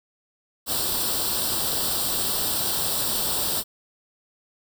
white noise with comb filter, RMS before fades -25 dBFS, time 0.66-3.64 s, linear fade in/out 50 ms, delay 0.23 ms, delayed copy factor +0.75, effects none

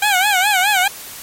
15% pulse tone with vibrato, 784 Hz, G5, in tune, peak -6 dBFS, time 0.02-0.88 s, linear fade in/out 5 ms, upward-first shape sine, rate 4.8 Hz, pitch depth 140 cents each way, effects white hiss -33 dBFS RMS until 1.22 s + MP3 64 kbps

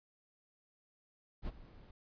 brown noise with ADSR envelope, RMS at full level -39 dBFS, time 1.42-1.91 s, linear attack 54 ms, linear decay 36 ms, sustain -16 dB, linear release 3 ms, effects resampled to 11025 Hz

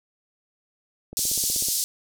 click train, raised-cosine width 2 ms, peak -25 dBFS, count 10, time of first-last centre 1.13-1.686 s, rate 16.2 Hz
pink band-pass noise, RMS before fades -25 dBFS, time 1.17-1.84 s, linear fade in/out 0 ms, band 4900 to 14000 Hz, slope 24 dB/octave
effects none

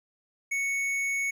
triangle tone with tanh clipping, 2217 Hz, C#7, in tune, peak -28 dBFS, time 0.51-1.31 s, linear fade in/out 10 ms, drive 15 dB, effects none

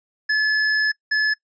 square tone pair in turn, 1720 / 1720 Hz, A6 / A6, -40 / -40 cents, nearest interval unison, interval 0 cents, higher neither, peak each -17 dBFS, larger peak neither, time 0.29-0.92 / 1.11-1.34 s, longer first, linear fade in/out 10 ms, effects noise-tail reverb RT60 0.1 s tail -24 dB re dry + resampled to 16000 Hz

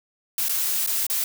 blue noise with dropouts, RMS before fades -24 dBFS, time 0.38-1.24 s, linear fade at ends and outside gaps 2 ms, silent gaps 0.485-0.493 / 0.864-0.873 / 1.067-1.099 s, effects none

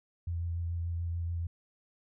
sine tone with vibrato, 85 Hz, F2, 46 cents flat, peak -31 dBFS, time 0.27-1.47 s, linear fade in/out 5 ms, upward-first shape triangle, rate 6.9 Hz, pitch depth 23 cents each way, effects none

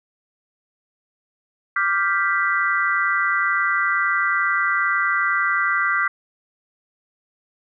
sine chord, G dominant seventh, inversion second, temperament equal, 1174.7 / 1396.9 / 1568 / 1975.5 Hz, D6 / F6 / G6 / B6, 0 / 0 / 0 / 0 cents, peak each -23 dBFS, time 1.76-6.08 s, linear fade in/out 5 ms, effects none

